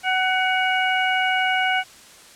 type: harmonic tone with a mistuned harmonic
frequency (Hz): 748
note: F#5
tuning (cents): +19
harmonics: 1 / 2 / 3 / 4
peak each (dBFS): -22 / -23 / -24 / -27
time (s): 0.03-1.84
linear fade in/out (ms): 50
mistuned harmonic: 4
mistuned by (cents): -60
effects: white hiss -46 dBFS RMS until 2.35 s + low-pass 9000 Hz 12 dB/octave